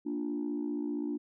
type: chord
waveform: sine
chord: Bb major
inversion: none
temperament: equal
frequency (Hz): 233.1 / 293.7 / 349.2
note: Bb3 / D4 / F4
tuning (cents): 0 / 0 / 0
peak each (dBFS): -37 / -32 / -38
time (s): 0.05-1.18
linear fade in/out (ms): 20
effects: tanh soft clip ceiling -26 dBFS